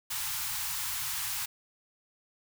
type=band-stop noise; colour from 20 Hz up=white; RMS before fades=-34 dBFS; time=0.1-1.46 s; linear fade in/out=10 ms; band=150 to 790 Hz; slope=96 dB/octave; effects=none